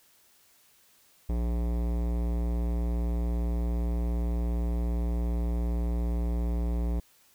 sine tone with hard clipping, 58.7 Hz, A#1, 13 cents sharp, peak -28 dBFS, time 1.29-7 s, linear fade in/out 5 ms, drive 18 dB, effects white hiss -62 dBFS RMS until 7.34 s

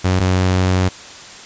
sawtooth tone pair in turn, 92.5 / 92.5 Hz, F#2 / F#2, 0 / 0 cents, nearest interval unison, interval 0 cents, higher neither, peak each -9 dBFS, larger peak neither, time 0.04-0.2 / 0.2-0.89 s, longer second, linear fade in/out 10 ms, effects white hiss -36 dBFS RMS until 1.45 s + resampled to 16000 Hz

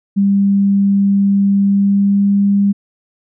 sine tone with pitch glide, 198.6 to 200.3 Hz, G3 to G3, +23 to +38 cents, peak -9 dBFS, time 0.16-2.73 s, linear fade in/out 20 ms, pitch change +15 cents, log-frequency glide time 1.63-2.34 s, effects none

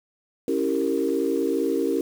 sine chord, C# diminished seventh, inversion none, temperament equal with one note detuned, 277.2 / 329.6 / 392 / 462.4 Hz, C#4 / E4 / G4 / Bb4, 0 / 0 / 0 / -14 cents, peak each -26 dBFS, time 0.48-2.01 s, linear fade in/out 2 ms, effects tanh soft clip ceiling -10 dBFS + 7-bit

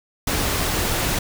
pink noise, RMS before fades -22 dBFS, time 0.27-1.19 s, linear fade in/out 5 ms, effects none

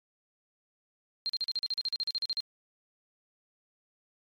sine tone bursts, 4186 Hz, C8, in tune, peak -28 dBFS, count 16, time 1.26-2.403 s, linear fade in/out 0 ms, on 33 ms, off 41 ms, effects MP3 96 kbps

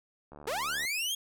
click train, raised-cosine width 1 ms, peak -34 dBFS, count 40, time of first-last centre 0.32-0.85 s, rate 73.6 Hz
sawtooth linear sweep, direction up, 392 to 3322 Hz, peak -27 dBFS, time 0.47-1.15 s, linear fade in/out 5 ms
effects none

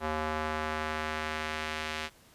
square tone with band-pass filter sweep, 77.78 Hz, D#2, in tune, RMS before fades -34 dBFS, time 0-2.1 s, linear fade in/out 50 ms, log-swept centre 980 to 2700 Hz, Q 0.94, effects pink hiss -59 dBFS RMS until 2.34 s + resampled to 32000 Hz

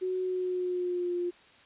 sine tone with pitch glide, 370 to 352.1 Hz, F#4 to F4, 0 to +14 cents, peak -28 dBFS, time 0.01-1.31 s, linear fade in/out 20 ms, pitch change -86 cents, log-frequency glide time 0.23-1.15 s, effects white hiss -57 dBFS RMS until 1.65 s + resampled to 8000 Hz

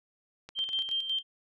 click train, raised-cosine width 0.2 ms, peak -27 dBFS, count 5, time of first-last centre 0.49-0.89 s, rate 10 Hz
sine tone with tremolo, 3151 Hz, G7, 8 cents sharp, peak -27 dBFS, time 0.55-1.23 s, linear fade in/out 50 ms, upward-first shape square, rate 5.5 Hz, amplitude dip 55%
effects none

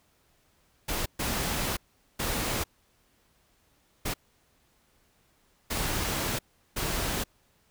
pink noise bursts at uneven times, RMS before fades -30 dBFS, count 6, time 0.88-1.06 / 1.19-1.77 / 2.19-2.64 / 4.05-4.14 / 5.7-6.39 / 6.76-7.24 s, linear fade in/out 10 ms, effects pink hiss -67 dBFS RMS until 7.7 s

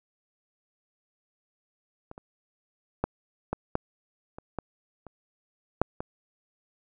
clicks, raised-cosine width 1 ms, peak -27 / -29 / -11 / -14 / -11 / -26 / -17 / -29 / -6 / -19 dBFS, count 10, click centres 2.114 / 2.179 / 3.04 / 3.53 / 3.754 / 4.385 / 4.587 / 5.067 / 5.816 / 6.005 s, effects none

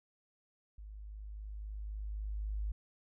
sine tone with level ramp, 51.91 Hz, G#1, in tune, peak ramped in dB -46 to -33 dBFS, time 0.78-2.72 s, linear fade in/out 5 ms, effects none

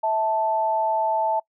sine tone pair together, 651.6 / 880 Hz, E5 / A5, -20 / 0 cents, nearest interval perfect fourth, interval 520 cents, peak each -24 / -21 dBFS, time 0.03-1.4 s, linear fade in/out 10 ms, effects noise-tail reverb RT60 0.1 s tail -23 dB re dry

